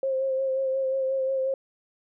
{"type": "tone with vibrato", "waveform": "sine", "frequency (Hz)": 531, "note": "C5", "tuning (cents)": 25, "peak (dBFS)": -23, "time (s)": [0.03, 1.54], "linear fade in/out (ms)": 2, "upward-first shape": "sine", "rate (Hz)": 5.6, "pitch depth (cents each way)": 25, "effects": []}